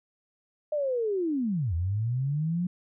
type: linear two-way sweep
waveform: sine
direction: down then up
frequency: 614 to 80 to 182.2 Hz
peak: -25 dBFS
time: 0.72-2.67 s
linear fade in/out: 5 ms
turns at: 1.74 s
effects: none